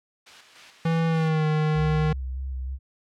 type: noise with tremolo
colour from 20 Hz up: blue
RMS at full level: -35 dBFS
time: 0.26-1.29 s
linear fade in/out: 10 ms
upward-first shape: square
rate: 3.4 Hz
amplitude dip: 45%
type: tone with pitch glide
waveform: square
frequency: 164.3 to 154.19 Hz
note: E3 to D#3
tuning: -5 to -15 cents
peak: -21 dBFS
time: 0.85-2.13 s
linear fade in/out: 5 ms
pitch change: -110 cents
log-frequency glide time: 1.07-1.46 s
type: tone with vibrato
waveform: sine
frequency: 65.41 Hz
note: C2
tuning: in tune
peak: -28 dBFS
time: 1.74-2.79 s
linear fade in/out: 50 ms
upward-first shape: square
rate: 3.2 Hz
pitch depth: 28 cents each way
effects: low-pass 3000 Hz 12 dB/octave